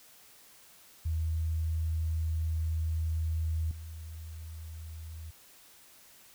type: tone with level steps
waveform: sine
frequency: 80.3 Hz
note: E2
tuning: 45 cents flat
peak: -28 / -40 dBFS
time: 1.05-5.31 s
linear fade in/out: 10 ms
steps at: 3.71 s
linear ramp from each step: 2 ms
effects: white hiss -57 dBFS RMS until 6.34 s